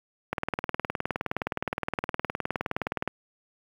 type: click train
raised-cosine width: 0.5 ms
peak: -12 dBFS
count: 54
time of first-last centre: 0.33-3.076 s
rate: 19.3 Hz
effects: high-pass 80 Hz 12 dB/octave + 8-bit